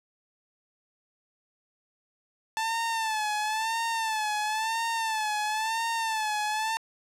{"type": "tone with vibrato", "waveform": "sawtooth", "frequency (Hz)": 880, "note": "A5", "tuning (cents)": 0, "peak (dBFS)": -23, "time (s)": [2.57, 6.77], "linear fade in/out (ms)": 0, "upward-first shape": "sine", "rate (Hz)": 0.98, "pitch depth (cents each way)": 74, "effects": ["low-pass 10000 Hz 12 dB/octave", "10-bit"]}